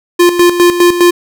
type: tone with tremolo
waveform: square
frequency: 350 Hz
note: F4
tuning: 4 cents sharp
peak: -4 dBFS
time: 0.19-1.11 s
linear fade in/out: 10 ms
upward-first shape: square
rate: 4.9 Hz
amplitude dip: 65%
effects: none

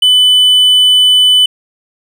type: tone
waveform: triangle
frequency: 3000 Hz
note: F#7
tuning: 23 cents sharp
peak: -3 dBFS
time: 0.02-1.46 s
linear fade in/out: 5 ms
effects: none

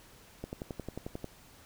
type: click train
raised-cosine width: 2 ms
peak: -24 dBFS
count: 10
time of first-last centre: 0.44-1.244 s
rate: 11.2 Hz
effects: pink hiss -57 dBFS RMS until 1.65 s

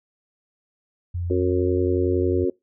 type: tone with vibrato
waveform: sine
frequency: 87.6 Hz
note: F2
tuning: 6 cents sharp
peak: -24 dBFS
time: 1.14-2.45 s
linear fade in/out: 10 ms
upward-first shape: triangle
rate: 6.4 Hz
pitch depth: 16 cents each way
type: harmonic tone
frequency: 91.1 Hz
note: F#2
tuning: 26 cents flat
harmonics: 3 / 4 / 5 / 6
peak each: -26 / -21 / -26 / -32 dBFS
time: 1.3-2.5 s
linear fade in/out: 5 ms
effects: noise-tail reverb RT60 0.2 s tail -24 dB re dry

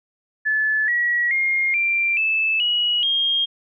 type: tone with pitch steps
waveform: sine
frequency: 1731 / 1920.7 / 2131 / 2365 / 2624 / 2911 / 3230 Hz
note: A6 / B6 / C7 / D7 / E7 / F#7 / G#7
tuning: -29 / -49 / +31 / +12 / -9 / -29 / -49 cents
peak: -17 dBFS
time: 0.45-3.46 s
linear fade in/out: 20 ms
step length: 430 ms
effects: none

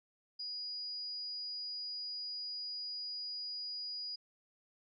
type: tone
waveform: sine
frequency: 4900 Hz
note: D#8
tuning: 27 cents flat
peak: -39 dBFS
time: 0.39-4.16 s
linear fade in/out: 10 ms
effects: none

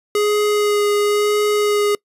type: tone with vibrato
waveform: square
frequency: 415.3 Hz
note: G#4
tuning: in tune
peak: -15 dBFS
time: 0.15-1.95 s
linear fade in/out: 2 ms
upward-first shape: sine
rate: 0.97 Hz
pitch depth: 12 cents each way
effects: noise-tail reverb RT60 0.1 s tail -25 dB re dry + resampled to 32000 Hz

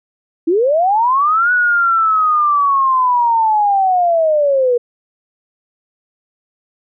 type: linear two-way sweep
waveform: sine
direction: up then down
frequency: 310.4 to 1480 to 473.7 Hz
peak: -10 dBFS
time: 0.47-4.78 s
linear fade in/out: 10 ms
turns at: 1.52 s
effects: none

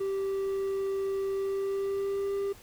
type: tone with pitch glide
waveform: triangle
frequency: 390 to 397 Hz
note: G4 to G4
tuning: -9 to +22 cents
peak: -26 dBFS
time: 0-2.53 s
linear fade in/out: 10 ms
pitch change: +31 cents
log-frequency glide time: 1.35-2.36 s
effects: pink hiss -53 dBFS RMS until 2.62 s

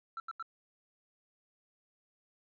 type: tone bursts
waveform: sine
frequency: 1339 Hz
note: E6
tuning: 27 cents sharp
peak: -35 dBFS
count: 3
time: 0.17-0.426 s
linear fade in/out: 2 ms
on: 30 ms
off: 83 ms
effects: tanh soft clip ceiling -36 dBFS

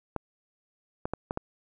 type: clicks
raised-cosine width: 1 ms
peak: -16 dBFS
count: 5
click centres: 0.163 / 1.055 / 1.136 / 1.309 / 1.374 s
effects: none

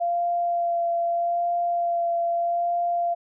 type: tone with vibrato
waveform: sine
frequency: 689 Hz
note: F5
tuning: 24 cents flat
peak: -21 dBFS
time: 0-3.15 s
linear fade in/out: 20 ms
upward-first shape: sine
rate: 0.8 Hz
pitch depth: 14 cents each way
effects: none

